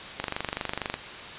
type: click train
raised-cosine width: 0.3 ms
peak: -12 dBFS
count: 19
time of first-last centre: 0.2-0.941 s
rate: 24.3 Hz
effects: white hiss -39 dBFS RMS until 1.38 s + resampled to 8000 Hz